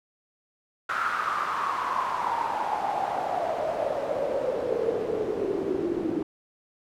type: noise with band-pass filter sweep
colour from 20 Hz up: pink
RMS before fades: -28 dBFS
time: 0.89-6.23 s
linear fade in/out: 5 ms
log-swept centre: 1400 to 320 Hz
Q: 7.2
effects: none